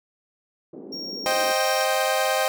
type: band-pass noise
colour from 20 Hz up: white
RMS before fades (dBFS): -39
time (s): 0.73-1.52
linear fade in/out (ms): 5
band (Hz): 220 to 420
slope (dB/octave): 24
type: tone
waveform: triangle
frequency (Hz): 5560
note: F8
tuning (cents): -9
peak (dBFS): -30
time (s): 0.92-1.85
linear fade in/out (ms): 10
type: chord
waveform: sawtooth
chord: C minor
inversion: none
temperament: equal with one note detuned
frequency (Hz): 526 / 622.3 / 784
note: C5 / Eb5 / G5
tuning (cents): +9 / 0 / 0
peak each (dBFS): -21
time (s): 1.26-2.48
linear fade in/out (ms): 0
effects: none